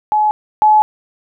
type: tone pair in turn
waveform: sine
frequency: 850 / 854.5 Hz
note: G#5 / G#5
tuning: +40 / +49 cents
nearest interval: unison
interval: 9 cents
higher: second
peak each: -10 / -6 dBFS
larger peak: second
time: 0.12-0.31 / 0.62-0.82 s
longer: second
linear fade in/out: 0 ms
effects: none